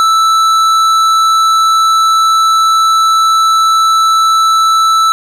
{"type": "tone with tanh clipping", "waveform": "sine", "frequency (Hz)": 1319, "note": "E6", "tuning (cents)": 1, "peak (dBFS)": -8, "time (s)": [0, 5.12], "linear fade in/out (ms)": 0, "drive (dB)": 13, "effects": []}